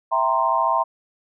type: chord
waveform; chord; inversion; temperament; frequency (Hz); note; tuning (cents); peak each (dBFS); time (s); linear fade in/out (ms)
sine; C dominant seventh; first; equal; 659.3 / 784 / 932.3 / 1046.5; E5 / G5 / Bb5 / C6; 0 / 0 / 0 / 0; -24 / -26 / -21 / -21; 0.11-0.84; 20
effects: none